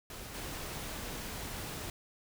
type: noise with level steps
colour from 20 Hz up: pink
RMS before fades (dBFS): -45 / -41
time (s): 0.1-1.9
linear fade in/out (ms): 2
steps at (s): 0.34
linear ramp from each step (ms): 5
effects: none